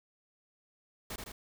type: noise with echo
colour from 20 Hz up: pink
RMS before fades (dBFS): -40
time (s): 1.1-1.16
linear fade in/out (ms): 5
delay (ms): 80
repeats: 2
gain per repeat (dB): -3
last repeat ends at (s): 1.32
effects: none